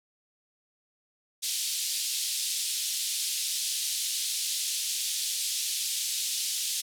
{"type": "band-pass noise", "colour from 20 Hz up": "pink", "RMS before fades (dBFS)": -31, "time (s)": [1.42, 6.82], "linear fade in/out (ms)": 20, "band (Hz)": [3400, 12000], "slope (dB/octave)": 24, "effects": []}